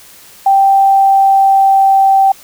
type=tone with pitch glide; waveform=sine; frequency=783 to 777.6 Hz; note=G5 to G5; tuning=-2 to -14 cents; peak=-5 dBFS; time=0.46-2.32 s; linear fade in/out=5 ms; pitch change=-12 cents; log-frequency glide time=0.75-2.2 s; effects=white hiss -39 dBFS RMS until 2.43 s